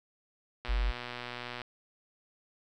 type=click train; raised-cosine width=0.3 ms; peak=-23 dBFS; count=119; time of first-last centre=0.65-1.617 s; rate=122 Hz
type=tone; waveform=sine; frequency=47.97 Hz; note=G1; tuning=37 cents flat; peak=-26 dBFS; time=0.68-0.92 s; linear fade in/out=20 ms
effects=none